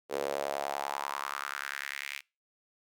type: tone with high-pass filter sweep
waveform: sawtooth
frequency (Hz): 70.2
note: C#2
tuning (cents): +22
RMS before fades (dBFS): -36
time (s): 0.09-2.22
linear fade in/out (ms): 50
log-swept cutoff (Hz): 450 to 2400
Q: 3.5
effects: noise-tail reverb RT60 0.3 s tail -26 dB re dry